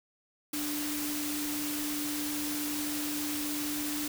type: tone in noise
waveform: sine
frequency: 295.9 Hz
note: D4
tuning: 13 cents sharp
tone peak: -34 dBFS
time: 0.53-4.08 s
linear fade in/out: 5 ms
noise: white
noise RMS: -36 dBFS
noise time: 0.53-4.08 s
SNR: -1 dB
effects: none